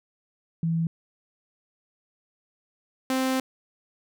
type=tone pair in turn; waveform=sine / sawtooth; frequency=164.81 / 261.3 Hz; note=E3 / C4; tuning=0 / -2 cents; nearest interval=minor sixth; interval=798 cents; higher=second; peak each=-22 / -19 dBFS; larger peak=second; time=0.63-0.87 / 3.1-3.4 s; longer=second; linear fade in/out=2 ms; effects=none